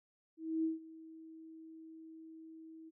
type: tone with ADSR envelope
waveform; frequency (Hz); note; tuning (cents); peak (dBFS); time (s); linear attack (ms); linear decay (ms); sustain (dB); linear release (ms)
sine; 321.7; E4; -42; -30; 0.37-2.91; 270; 150; -20; 29
effects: none